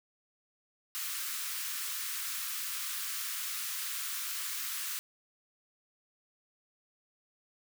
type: high-pass noise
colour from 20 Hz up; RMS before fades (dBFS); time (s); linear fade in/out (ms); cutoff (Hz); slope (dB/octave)
white; -37; 0.95-4.99; 0; 1100; 48
effects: none